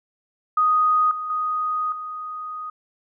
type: tone with level steps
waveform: sine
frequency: 1245 Hz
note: D#6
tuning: 1 cent sharp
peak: -15 / -26 / -21 / -29 dBFS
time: 0.57-2.7 s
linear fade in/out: 5 ms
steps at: 1.11 / 1.3 / 1.92 s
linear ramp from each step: 2 ms
effects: none

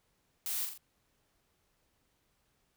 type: noise with echo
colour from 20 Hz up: blue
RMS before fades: -36 dBFS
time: 0.46-0.65 s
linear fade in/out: 0 ms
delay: 42 ms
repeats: 3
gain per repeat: -5 dB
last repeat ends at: 0.776 s
effects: pink hiss -75 dBFS RMS until 2.76 s

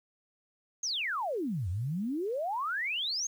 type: exponential two-way sweep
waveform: sine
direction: down then up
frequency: 6645 to 83.8 to 6645 Hz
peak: -30 dBFS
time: 0.83-3.27 s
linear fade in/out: 5 ms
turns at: 1.69 s
effects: 10-bit

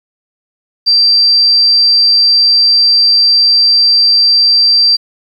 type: tone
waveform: sine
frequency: 4699 Hz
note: D8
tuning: in tune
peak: -5 dBFS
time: 0.86-4.97 s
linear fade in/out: 20 ms
effects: 7-bit

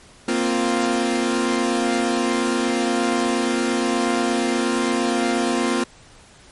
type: chord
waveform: sawtooth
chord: Bb suspended second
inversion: none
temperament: equal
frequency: 233.1 / 261.6 / 349.2 Hz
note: Bb3 / C4 / F4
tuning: 0 / 0 / 0 cents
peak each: -19 dBFS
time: 0.28-5.84 s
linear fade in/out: 5 ms
effects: pink hiss -48 dBFS RMS until 6.51 s + MP3 48 kbps

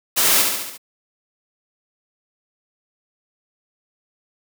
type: noise with echo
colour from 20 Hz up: white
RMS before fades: -17 dBFS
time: 0.16-0.43 s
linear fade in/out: 20 ms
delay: 70 ms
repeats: 5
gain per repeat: -4 dB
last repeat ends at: 0.78 s
effects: high-pass 200 Hz 12 dB/octave

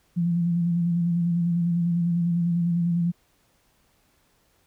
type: tone with vibrato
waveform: sine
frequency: 171.5 Hz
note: F3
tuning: 31 cents flat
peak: -20 dBFS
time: 0.16-3.12 s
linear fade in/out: 20 ms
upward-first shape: square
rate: 10 Hz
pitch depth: 26 cents each way
effects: pink hiss -65 dBFS RMS until 4.66 s

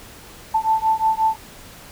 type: beating tone pair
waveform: sine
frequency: 880 / 885.6 Hz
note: A5 / A5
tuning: 0 / +11 cents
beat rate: 5.6 Hz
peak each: -19 dBFS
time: 0.54-1.36 s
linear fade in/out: 10 ms
effects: pink hiss -42 dBFS RMS until 1.91 s

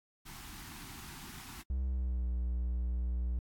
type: band-stop noise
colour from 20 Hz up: pink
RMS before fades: -48 dBFS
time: 0.25-1.63 s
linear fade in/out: 20 ms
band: 360 to 770 Hz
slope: 48 dB/octave
type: tone with pitch glide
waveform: triangle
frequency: 65 to 60.65 Hz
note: C2 to B1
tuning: -11 to -31 cents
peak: -29 dBFS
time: 1.7-3.39 s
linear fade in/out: 0 ms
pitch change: -120 cents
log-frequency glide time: 1.82-2.28 s
effects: AAC 64 kbps

